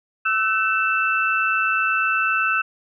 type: tone cluster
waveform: sine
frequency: 1314 / 1515 / 2656 Hz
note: E6 / F#6 / E7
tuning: -6 / +40 / +12 cents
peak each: -22 dBFS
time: 0.25-2.62 s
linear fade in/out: 10 ms
effects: none